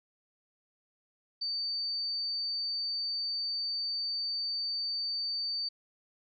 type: tone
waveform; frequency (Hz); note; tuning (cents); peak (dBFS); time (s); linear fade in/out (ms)
sine; 4590; D8; -40; -31; 1.41-5.69; 10
effects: none